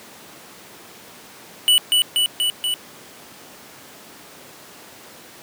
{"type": "tone with echo", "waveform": "square", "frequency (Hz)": 2960, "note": "F#7", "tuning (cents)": 0, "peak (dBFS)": -12, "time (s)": [1.68, 1.78], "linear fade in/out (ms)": 0, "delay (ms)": 240, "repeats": 4, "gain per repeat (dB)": -2, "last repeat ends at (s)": 2.74, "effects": ["pink hiss -42 dBFS RMS until 5.42 s", "high-pass 200 Hz 12 dB/octave"]}